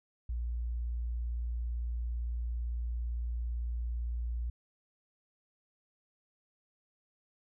sine tone, 58.9 Hz, A#1, 19 cents sharp, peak -32 dBFS, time 0.29-4.5 s, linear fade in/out 5 ms, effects none

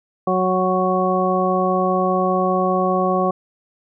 harmonic tone, 185 Hz, F#3, in tune, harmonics 1 / 2 / 3 / 4 / 6, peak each -22 / -22 / -22 / -22 / -22 dBFS, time 0.27-3.31 s, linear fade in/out 5 ms, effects none

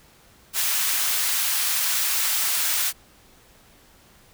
white high-pass noise, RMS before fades -23 dBFS, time 0.53-2.93 s, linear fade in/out 50 ms, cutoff 1100 Hz, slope 12 dB/octave, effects pink hiss -54 dBFS RMS until 4.33 s

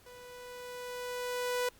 sawtooth tone with level ramp, 493.9 Hz, B4, in tune, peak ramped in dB -46 to -25 dBFS, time 0.06-1.69 s, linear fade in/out 5 ms, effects pink hiss -61 dBFS RMS until 1.79 s + Opus 48 kbps

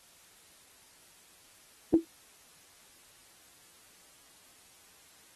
sine tone with exponential decay, 330 Hz, E4, 2 cents sharp, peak -14 dBFS, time 1.94-2.05 s, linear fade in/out 1 ms, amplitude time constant 22 ms, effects white hiss -59 dBFS RMS until 5.35 s + AAC 32 kbps

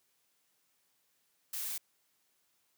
blue noise, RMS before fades -38 dBFS, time 1.53-1.78 s, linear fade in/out 5 ms, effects white hiss -75 dBFS RMS until 2.77 s + high-pass 100 Hz 12 dB/octave

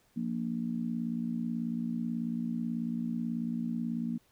harmonic tone, 58.27 Hz, A#1, in tune, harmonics 3 / 4 / 5, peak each -37 / -32 / -43 dBFS, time 0.16-4.18 s, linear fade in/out 10 ms, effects pink hiss -68 dBFS RMS until 4.31 s

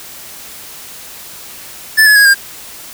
square tone with pitch steps, 1751 / 1701.2 / 1652.7 / 1605.7 Hz, A6 / G#6 / G#6 / G6, -9 / +41 / -9 / +41 cents, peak -5 dBFS, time 1.97-2.346 s, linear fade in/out 20 ms, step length 94 ms, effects white hiss -32 dBFS RMS until 2.93 s

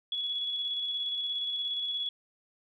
sine tone with tremolo, 3378 Hz, G#7, 29 cents sharp, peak -29 dBFS, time 0.12-2.09 s, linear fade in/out 2 ms, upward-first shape square, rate 17 Hz, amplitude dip 25%, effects none

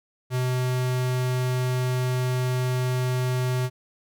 square tone, 126.8 Hz, B2, 46 cents sharp, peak -23 dBFS, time 0.3-3.7 s, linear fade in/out 50 ms, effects none

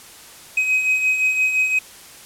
triangle beating tone pair, 2523 / 2528.8 Hz, D#7 / D#7, +23 / +27 cents, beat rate 5.8 Hz, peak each -24 / -15 dBFS, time 0.57-1.79 s, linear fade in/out 5 ms, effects white hiss -42 dBFS RMS until 2.25 s + low-pass 12000 Hz 12 dB/octave

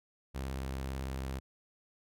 sawtooth tone with vibrato, 66.4 Hz, C2, 26 cents sharp, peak -32 dBFS, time 0.34-1.4 s, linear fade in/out 20 ms, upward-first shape triangle, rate 18 Hz, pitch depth 80 cents each way, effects none

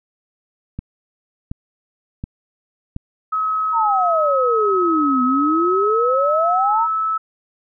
click train, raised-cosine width 5 ms, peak -14 dBFS, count 4, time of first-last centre 0.79-2.964 s, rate 1.38 Hz
sine tone with pitch glide, 1281 to 1304.1 Hz, E6 to E6, -50 to -19 cents, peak -17 dBFS, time 3.32-7.18 s, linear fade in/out 10 ms, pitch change +31 cents, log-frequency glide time 5.51-7.05 s
sine exponential two-way sweep, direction down then up, 957 to 246.9 to 957 Hz, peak -16 dBFS, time 3.72-6.88 s, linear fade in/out 50 ms, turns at 5.23 s
effects none

